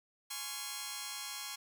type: chord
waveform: 5% pulse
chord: Db major seventh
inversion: second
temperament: just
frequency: 831.5 / 1039.4 / 1108.7 / 1385.9 Hz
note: Ab5 / C6 / Db6 / F6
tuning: +2 / -12 / 0 / -14 cents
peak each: -34 / -35 / -33 / -37 dBFS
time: 0.3-1.56 s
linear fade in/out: 10 ms
effects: none